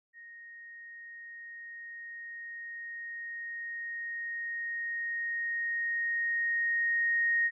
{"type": "tone with level ramp", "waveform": "sine", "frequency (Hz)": 1864.7, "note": "A#6", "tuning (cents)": 0, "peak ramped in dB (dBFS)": [-47, -24], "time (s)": [0.13, 7.51], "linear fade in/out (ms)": 50, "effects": []}